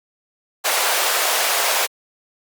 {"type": "high-pass noise", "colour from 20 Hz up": "pink", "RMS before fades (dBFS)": -19, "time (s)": [0.64, 1.87], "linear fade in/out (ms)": 20, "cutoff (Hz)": 550, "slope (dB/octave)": 24, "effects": ["Opus 48 kbps"]}